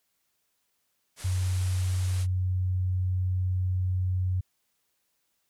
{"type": "low-pass noise", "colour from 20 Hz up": "white", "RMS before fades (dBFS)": -44, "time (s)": [1.16, 2.27], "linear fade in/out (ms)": 50, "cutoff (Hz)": 11000, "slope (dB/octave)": 48}
{"type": "tone", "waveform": "sine", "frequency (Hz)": 92.1, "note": "F#2", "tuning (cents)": -7, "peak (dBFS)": -24, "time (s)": [1.24, 4.41], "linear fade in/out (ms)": 10}
{"effects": ["white hiss -75 dBFS RMS until 5.49 s"]}